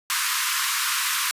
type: high-pass noise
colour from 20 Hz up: pink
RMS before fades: -24 dBFS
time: 0.1-1.31 s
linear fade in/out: 0 ms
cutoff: 1000 Hz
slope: 96 dB/octave
effects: resampled to 32000 Hz